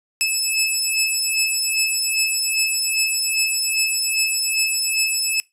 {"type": "beating tone pair", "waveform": "15% pulse", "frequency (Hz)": [2606, 2608.5], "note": ["E7", "E7"], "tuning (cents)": [-20, -19], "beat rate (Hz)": 2.5, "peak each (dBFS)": [-14, -15], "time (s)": [0.21, 5.4], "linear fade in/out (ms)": 0, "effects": ["noise-tail reverb RT60 0.2 s tail -21 dB re dry", "resampled to 32000 Hz"]}